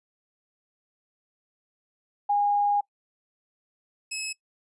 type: tone pair in turn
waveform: sine / 15% pulse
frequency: 818 / 2581 Hz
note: G#5 / E7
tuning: -26 / -37 cents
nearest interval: octave + minor sixth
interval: 1989 cents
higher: second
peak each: -20 / -23 dBFS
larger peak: first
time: 2.29-2.81 / 4.11-4.33 s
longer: first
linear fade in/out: 10 ms
effects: noise-tail reverb RT60 0.1 s tail -23 dB re dry + resampled to 24000 Hz